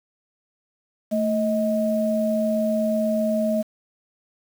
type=tone pair together; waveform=sine; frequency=221.9 / 630 Hz; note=A3 / D#5; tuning=+15 / +21 cents; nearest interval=octave + tritone; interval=1806 cents; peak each=-22 dBFS; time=1.11-3.63 s; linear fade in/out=20 ms; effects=7-bit